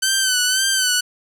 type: tone with vibrato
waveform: 10% pulse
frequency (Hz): 1525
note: G6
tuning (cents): -48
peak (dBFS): -7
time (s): 0.02-1.01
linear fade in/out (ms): 10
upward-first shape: sine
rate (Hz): 1.9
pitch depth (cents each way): 57
effects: none